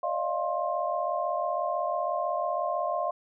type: tone cluster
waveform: sine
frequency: 574 / 620 / 696 / 1060 Hz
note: D5 / D#5 / F5 / C6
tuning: -40 / -6 / -6 / +22 cents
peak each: -35 / -32 / -30 / -32 dBFS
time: 0.03-3.11 s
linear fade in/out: 5 ms
effects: none